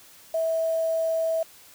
sine tone with quantisation, 651 Hz, E5, 22 cents flat, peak -22 dBFS, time 0.34-1.43 s, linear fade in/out 5 ms, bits 7, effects white hiss -51 dBFS RMS until 1.74 s

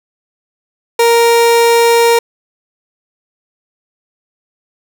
30% pulse tone, 466.9 Hz, A#4, 3 cents sharp, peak -4 dBFS, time 0.99-2.19 s, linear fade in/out 5 ms, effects none

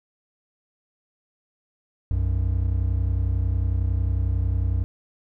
triangle tone pair together, 62.5 / 93.53 Hz, B1 / F#2, +21 / +19 cents, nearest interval perfect fifth, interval 698 cents, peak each -21 dBFS, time 2.11-4.84 s, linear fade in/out 0 ms, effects none

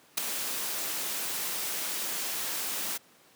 white noise with ADSR envelope, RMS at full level -24 dBFS, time 0.17-2.98 s, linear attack 11 ms, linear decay 4 ms, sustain -9 dB, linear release 15 ms, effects pink hiss -59 dBFS RMS until 3.35 s + high-pass 200 Hz 12 dB/octave

